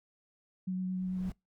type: tone with vibrato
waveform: sine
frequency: 185 Hz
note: F#3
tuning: in tune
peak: -31 dBFS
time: 0.67-1.3 s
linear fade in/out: 10 ms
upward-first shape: sine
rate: 9 Hz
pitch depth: 10 cents each way
type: noise with exponential growth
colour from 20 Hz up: brown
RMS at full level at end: -41 dBFS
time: 0.76-1.32 s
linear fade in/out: 2 ms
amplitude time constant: 120 ms
effects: noise-tail reverb RT60 0.2 s tail -24 dB re dry